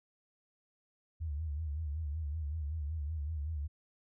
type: tone with vibrato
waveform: sine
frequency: 76.3 Hz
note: D#2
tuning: 33 cents flat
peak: -34 dBFS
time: 1.2-3.68 s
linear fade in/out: 20 ms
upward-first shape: sine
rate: 5.3 Hz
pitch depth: 120 cents each way
effects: none